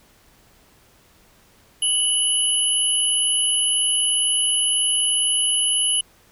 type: tone pair together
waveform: sine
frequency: 2963 / 10559 Hz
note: F#7 / E9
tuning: +2 / +2 cents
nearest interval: octave + minor seventh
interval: 2200 cents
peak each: -20 dBFS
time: 1.82-6.01 s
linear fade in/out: 5 ms
effects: pink hiss -55 dBFS RMS until 6.31 s